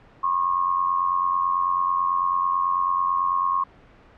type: tone with amplitude modulation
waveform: sine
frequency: 1084 Hz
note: C#6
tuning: 39 cents flat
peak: -16 dBFS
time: 0.23-3.64 s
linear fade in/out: 10 ms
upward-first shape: sine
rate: 89.1 Hz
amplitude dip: 70%
effects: pink hiss -51 dBFS RMS until 4.17 s + low-pass 2000 Hz 12 dB/octave